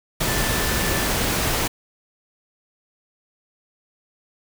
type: tone in noise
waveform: sine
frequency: 1760 Hz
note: A6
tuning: in tune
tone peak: -31 dBFS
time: 0.27-1.08 s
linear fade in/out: 10 ms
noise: pink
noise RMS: -22 dBFS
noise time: 0.2-1.68 s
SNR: -12 dB
effects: none